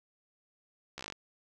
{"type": "slowing click train", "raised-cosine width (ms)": 0.2, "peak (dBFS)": -23, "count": 9, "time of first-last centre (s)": [0.98, 1.124], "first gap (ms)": 14, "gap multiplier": 1.07, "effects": []}